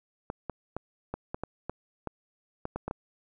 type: clicks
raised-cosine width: 1 ms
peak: -19 dBFS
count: 12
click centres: 0.301 / 0.497 / 0.766 / 1.14 / 1.345 / 1.436 / 1.696 / 2.073 / 2.654 / 2.76 / 2.88 / 2.911 s
effects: none